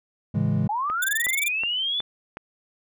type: chord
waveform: triangle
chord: A major seventh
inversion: none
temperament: equal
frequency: 110 / 138.59 / 164.81 / 207.7 Hz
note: A2 / C#3 / E3 / G#3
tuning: 0 / 0 / 0 / 0 cents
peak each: -24 dBFS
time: 0.34-0.68 s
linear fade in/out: 10 ms
type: linear sweep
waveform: sine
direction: up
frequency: 802 to 3507 Hz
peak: -23 dBFS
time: 0.69-2.01 s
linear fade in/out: 5 ms
type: click train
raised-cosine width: 0.5 ms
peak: -20 dBFS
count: 5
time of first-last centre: 0.9-2.371 s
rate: 2.72 Hz
type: tone bursts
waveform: 5% pulse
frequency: 3535 Hz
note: A7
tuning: 7 cents sharp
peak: -15 dBFS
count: 11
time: 1.02-1.483 s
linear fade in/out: 5 ms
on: 23 ms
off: 21 ms
effects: none